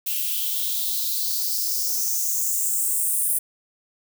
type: noise with high-pass filter sweep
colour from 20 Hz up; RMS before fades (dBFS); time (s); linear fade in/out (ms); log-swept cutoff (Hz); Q
violet; -24; 0.06-3.39; 10; 2700 to 9900; 4.3
effects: none